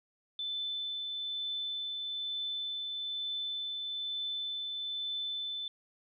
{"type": "tone with tremolo", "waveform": "sine", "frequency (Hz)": 3520, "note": "A7", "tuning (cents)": 0, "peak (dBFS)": -33, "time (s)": [0.39, 5.68], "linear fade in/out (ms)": 2, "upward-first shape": "triangle", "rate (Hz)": 1.1, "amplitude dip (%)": 25, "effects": []}